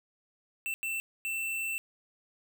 square tone bursts at uneven times, 2678 Hz, E7, 27 cents sharp, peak -32 dBFS, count 3, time 0.66-0.74 / 0.83-1 / 1.25-1.78 s, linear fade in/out 0 ms, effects none

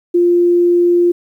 sine tone, 349.2 Hz, F4, in tune, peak -8 dBFS, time 0.14-1.12 s, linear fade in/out 10 ms, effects 8-bit

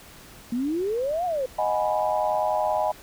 sine exponential two-way sweep, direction up then down, 229.2 to 740 to 499.5 Hz, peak -23 dBFS, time 0.52-1.46 s, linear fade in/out 5 ms, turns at 1.25 s
sine chord, G# minor seventh, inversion second, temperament equal, 622.3 / 740 / 830.6 / 987.8 Hz, D#5 / F#5 / G#5 / B5, 0 / 0 / 0 / 0 cents, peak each -25 / -28 / -26 / -30 dBFS, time 1.58-2.92 s, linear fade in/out 10 ms
effects pink hiss -47 dBFS RMS until 3.02 s

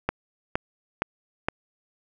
click train, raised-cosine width 0.5 ms, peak -8 dBFS, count 4, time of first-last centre 0.09-1.485 s, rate 2.15 Hz, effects none

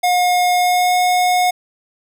square tone with pitch glide, 718 to 724.7 Hz, F5 to F#5, +48 to -36 cents, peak -13 dBFS, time 0.03-1.51 s, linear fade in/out 10 ms, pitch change +16 cents, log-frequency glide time 0.57-0.95 s, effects none

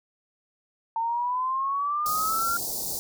sine exponential sweep, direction up, 900 to 1396.9 Hz, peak -24 dBFS, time 0.96-2.57 s, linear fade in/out 2 ms
white band-stop noise, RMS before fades -31 dBFS, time 2.06-2.99 s, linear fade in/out 0 ms, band 880 to 4300 Hz, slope 48 dB/octave
effects none

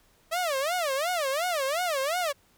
sawtooth tone with vibrato, 622.3 Hz, D#5, in tune, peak -22 dBFS, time 0.31-2.33 s, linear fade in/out 20 ms, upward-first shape sine, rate 2.8 Hz, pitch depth 280 cents each way, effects pink hiss -63 dBFS RMS until 2.57 s

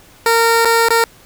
15% pulse tone with dropouts, 460 Hz, A#4, 23 cents flat, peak -4 dBFS, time 0.26-1.04 s, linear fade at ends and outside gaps 1 ms, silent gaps 0.648-0.654 / 0.886-0.905 s, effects pink hiss -45 dBFS RMS until 1.25 s

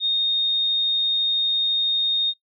sine tone, 3694 Hz, A#7, 16 cents flat, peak -18 dBFS, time 0-2.34 s, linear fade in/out 50 ms, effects noise-tail reverb RT60 0.1 s tail -22 dB re dry

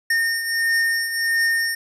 square beating tone pair, 1829 / 1830.5 Hz, A#6 / A#6, -33 / -32 cents, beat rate 1.5 Hz, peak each -20 / -27 dBFS, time 0.1-1.75 s, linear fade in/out 5 ms, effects resampled to 32000 Hz + 9-bit

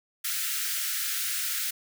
white high-pass noise, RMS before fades -30 dBFS, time 0.24-1.71 s, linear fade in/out 10 ms, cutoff 1300 Hz, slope 96 dB/octave, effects none

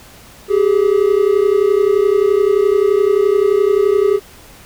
triangle tone pair together, 388.4 / 420 Hz, G4 / G#4, -16 / +19 cents, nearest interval minor second, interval 135 cents, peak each -11 dBFS, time 0.48-4.2 s, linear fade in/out 50 ms, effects pink hiss -41 dBFS RMS until 4.65 s

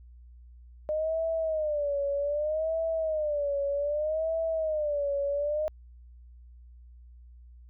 sine tone with vibrato, 606 Hz, D#5, 46 cents flat, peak -26 dBFS, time 0.89-5.68 s, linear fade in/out 0 ms, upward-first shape sine, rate 0.64 Hz, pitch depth 130 cents each way, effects added 60 Hz sine -48 dBFS peak until 7.69 s

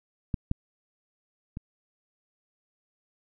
clicks, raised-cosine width 5 ms, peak -15 / -13 / -23 dBFS, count 3, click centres 0.342 / 0.514 / 1.571 s, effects none

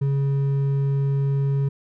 triangle tone with hard clipping, 138.59 Hz, C#3, in tune, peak -20 dBFS, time 0.01-1.69 s, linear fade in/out 10 ms, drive 8 dB, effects none

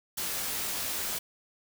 white noise with comb filter, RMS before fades -33 dBFS, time 0.17-1.19 s, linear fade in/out 10 ms, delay 19 ms, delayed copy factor -0.5, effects none

